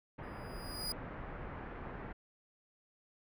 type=low-pass noise; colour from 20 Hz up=pink; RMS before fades=-45 dBFS; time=0.18-2.13 s; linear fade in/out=10 ms; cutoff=1900 Hz; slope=24 dB/octave
type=tone with exponential growth; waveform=sawtooth; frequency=4926 Hz; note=D#8; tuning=18 cents flat; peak=-32 dBFS; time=0.23-0.92 s; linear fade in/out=2 ms; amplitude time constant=150 ms
effects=none